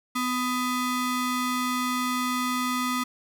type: ring-modulated tone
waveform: 35% pulse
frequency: 750 Hz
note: F#5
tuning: 23 cents sharp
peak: -20 dBFS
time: 0.15-3.04 s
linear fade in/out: 10 ms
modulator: 499 Hz
effects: none